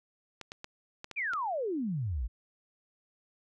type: clicks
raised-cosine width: 0.2 ms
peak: -24 dBFS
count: 6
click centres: 0.413 / 0.519 / 0.644 / 1.044 / 1.113 / 1.335 s
type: exponential sweep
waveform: sine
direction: down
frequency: 2500 to 50.3 Hz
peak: -30 dBFS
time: 1.16-2.28 s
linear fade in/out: 20 ms
effects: none